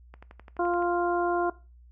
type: click train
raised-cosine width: 0.5 ms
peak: -31 dBFS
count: 9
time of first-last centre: 0.14-0.824 s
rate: 11.7 Hz
type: harmonic tone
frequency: 349.2 Hz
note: F4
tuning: in tune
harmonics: 1 / 2 / 3 / 4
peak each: -26 / -28 / -32 / -35 dBFS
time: 0.59-1.5 s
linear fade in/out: 5 ms
effects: noise-tail reverb RT60 0.3 s tail -18 dB re dry + added 60 Hz sine -50 dBFS peak until 1.91 s